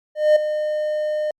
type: tone with ADSR envelope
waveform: triangle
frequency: 608 Hz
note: D#5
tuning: 40 cents flat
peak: -7 dBFS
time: 0.15-1.31 s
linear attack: 210 ms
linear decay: 7 ms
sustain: -11 dB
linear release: 4 ms
effects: Opus 48 kbps